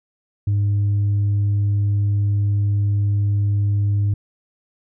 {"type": "tone with tanh clipping", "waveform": "sine", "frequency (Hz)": 101.8, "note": "G#2", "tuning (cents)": -34, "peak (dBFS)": -16, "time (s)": [0.47, 4.14], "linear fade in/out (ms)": 5, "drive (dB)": 1, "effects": []}